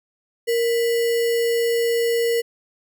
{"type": "tone with sample-and-hold", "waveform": "sine", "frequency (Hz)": 466.2, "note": "A#4", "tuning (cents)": 0, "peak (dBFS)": -17, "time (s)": [0.47, 2.42], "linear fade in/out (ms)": 20, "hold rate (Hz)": 2450, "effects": []}